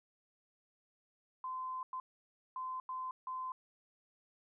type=tone bursts at uneven times; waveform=sine; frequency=1030 Hz; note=C6; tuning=28 cents flat; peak=-38 dBFS; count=5; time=1.44-1.83 / 1.93-2 / 2.56-2.8 / 2.89-3.11 / 3.27-3.52 s; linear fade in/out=2 ms; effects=none